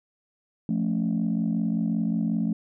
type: chord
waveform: sine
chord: F augmented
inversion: none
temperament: equal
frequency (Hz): 174.61 / 220 / 277.2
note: F3 / A3 / C#4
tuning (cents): 0 / 0 / 0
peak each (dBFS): -26 / -24 / -30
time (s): 0.69-2.53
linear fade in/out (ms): 2
effects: tanh soft clip ceiling -17 dBFS